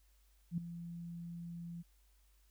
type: tone with ADSR envelope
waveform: sine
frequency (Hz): 170.5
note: F3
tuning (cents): -41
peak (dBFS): -31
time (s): 0.51-1.83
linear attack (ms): 68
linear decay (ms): 4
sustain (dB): -12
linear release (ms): 24
effects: added 50 Hz sine -66 dBFS peak until 2.5 s + white hiss -75 dBFS RMS until 2.5 s